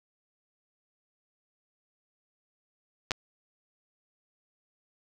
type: clicks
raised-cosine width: 0.2 ms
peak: -11 dBFS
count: 2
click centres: 3.109 / 3.117 s
effects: none